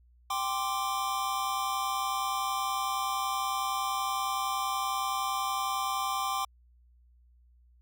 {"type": "chord", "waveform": "square", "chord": "G suspended fourth", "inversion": "none", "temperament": "just", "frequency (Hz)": [784, 1045.3, 1176], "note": ["G5", "C6", "D6"], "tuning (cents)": [0, -2, 2], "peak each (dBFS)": [-35, -34, -34], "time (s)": [0.3, 6.45], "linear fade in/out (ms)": 5, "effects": ["added 60 Hz sine -58 dBFS peak until 7.81 s"]}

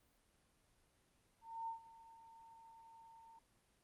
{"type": "tone with ADSR envelope", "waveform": "sine", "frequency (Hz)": 909, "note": "A#5", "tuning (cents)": -44, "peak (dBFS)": -40, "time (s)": [1.41, 3.39], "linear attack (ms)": 270, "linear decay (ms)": 110, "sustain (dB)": -18, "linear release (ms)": 6, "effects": ["pink hiss -75 dBFS RMS until 3.83 s", "Opus 32 kbps"]}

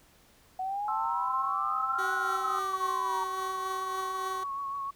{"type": "exponential two-way sweep", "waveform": "sine", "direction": "up then down", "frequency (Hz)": [740, 1480, 927], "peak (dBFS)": -30, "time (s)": [0.59, 3.24], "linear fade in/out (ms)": 5, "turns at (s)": 2.13}
{"type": "chord", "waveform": "sine", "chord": "C major", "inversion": "second", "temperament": "equal with one note detuned", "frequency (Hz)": [784, 1054.4, 1318.5], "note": ["G5", "C6", "E6"], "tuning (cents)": [0, 13, 0], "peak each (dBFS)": [-37, -35, -33], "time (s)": [0.88, 2.59], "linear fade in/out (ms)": 2}
{"type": "tone with tremolo", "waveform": "15% pulse", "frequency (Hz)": 380, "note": "F#4", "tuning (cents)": 46, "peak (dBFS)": -28, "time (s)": [1.98, 4.44], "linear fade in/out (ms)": 10, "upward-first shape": "triangle", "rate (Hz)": 3.6, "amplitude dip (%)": 40}
{"type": "tone with vibrato", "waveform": "sine", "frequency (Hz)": 1108.7, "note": "C#6", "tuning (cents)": 0, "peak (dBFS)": -32, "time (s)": [2.72, 4.91], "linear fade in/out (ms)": 10, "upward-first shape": "sine", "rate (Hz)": 6.5, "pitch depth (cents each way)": 23}
{"effects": ["pink hiss -61 dBFS RMS until 4.95 s"]}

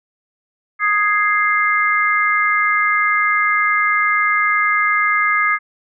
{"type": "chord", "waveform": "sine", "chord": "Ab major", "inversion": "second", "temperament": "equal", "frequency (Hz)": [1244.5, 1661.2, 2093], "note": ["Eb6", "Ab6", "C7"], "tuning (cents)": [0, 0, 0], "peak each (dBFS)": [-17, -19, -17], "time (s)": [0.79, 5.59], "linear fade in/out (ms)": 50, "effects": []}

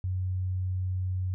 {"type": "tone", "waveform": "sine", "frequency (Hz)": 92.5, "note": "F#2", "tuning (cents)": 0, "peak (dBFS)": -27, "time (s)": [0.04, 1.34], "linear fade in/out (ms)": 0, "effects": []}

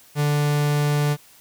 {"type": "tone", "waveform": "45% pulse", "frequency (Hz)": 146.83, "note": "D3", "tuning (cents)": 0, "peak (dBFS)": -18, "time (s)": [0.15, 1.17], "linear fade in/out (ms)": 50, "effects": ["white hiss -51 dBFS RMS until 1.4 s"]}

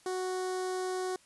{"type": "tone with notch filter", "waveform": "sawtooth", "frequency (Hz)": 370, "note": "F#4", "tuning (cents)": 0, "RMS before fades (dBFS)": -34, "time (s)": [0.06, 1.16], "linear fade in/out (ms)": 2, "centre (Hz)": 2600, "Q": 0.98, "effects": ["white hiss -62 dBFS RMS until 1.25 s", "resampled to 24000 Hz"]}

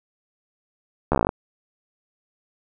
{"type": "slowing click train", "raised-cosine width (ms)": 1, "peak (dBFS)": -5, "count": 11, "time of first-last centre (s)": [1.12, 1.291], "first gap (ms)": 13, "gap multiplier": 1.06, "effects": []}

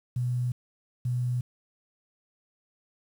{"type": "tone pair in turn", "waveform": "sine", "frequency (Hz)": [123.47, 123.47], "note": ["B2", "B2"], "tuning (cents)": [0, 0], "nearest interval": "unison", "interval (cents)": 0, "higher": "neither", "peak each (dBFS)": -25, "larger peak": "neither", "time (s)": [[0.16, 0.52], [1.05, 1.41]], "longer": "neither", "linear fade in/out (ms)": 5, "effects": ["9-bit"]}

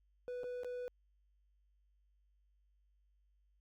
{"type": "tone with dropouts", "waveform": "triangle", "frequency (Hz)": 493.9, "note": "B4", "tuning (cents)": 0, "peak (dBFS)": -38, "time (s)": [0.28, 0.88], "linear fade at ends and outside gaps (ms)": 0, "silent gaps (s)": [[0.434, 0.441], [0.634, 0.646]], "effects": ["added 50 Hz sine -70 dBFS peak until 3.6 s"]}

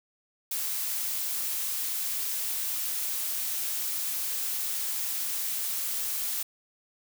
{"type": "noise", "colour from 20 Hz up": "blue", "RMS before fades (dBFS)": -31, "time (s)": [0.51, 6.43], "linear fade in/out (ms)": 5, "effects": []}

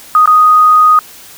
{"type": "tone with dropouts", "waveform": "sine", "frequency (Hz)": 1244.5, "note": "D#6", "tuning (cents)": 0, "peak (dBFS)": -3, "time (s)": [0.15, 0.99], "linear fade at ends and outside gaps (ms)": 1, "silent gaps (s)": [0.258, 0.275], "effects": ["white hiss -35 dBFS RMS until 1.37 s"]}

